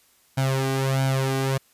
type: tone with flanger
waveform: sawtooth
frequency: 133.8 Hz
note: C3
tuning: 39 cents sharp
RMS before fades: -23 dBFS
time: 0.37-1.58 s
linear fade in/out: 10 ms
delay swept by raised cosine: 1.3 to 2.6 ms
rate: 1.5 Hz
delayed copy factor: +0.8
effects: white hiss -60 dBFS RMS until 1.73 s + resampled to 32000 Hz